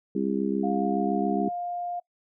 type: harmonic tone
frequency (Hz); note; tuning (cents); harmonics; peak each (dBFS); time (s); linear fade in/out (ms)
67.1; C2; +44; 3 / 4 / 5 / 6; -28 / -29 / -30 / -31; 0.15-1.49; 5
type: tone with pitch glide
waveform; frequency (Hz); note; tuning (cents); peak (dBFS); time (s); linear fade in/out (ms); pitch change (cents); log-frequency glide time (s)
sine; 710 to 704.3; F5 to F5; +28 to +14; -29; 0.63-2; 10; -14; 1.29-1.54
effects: noise-tail reverb RT60 0.1 s tail -22 dB re dry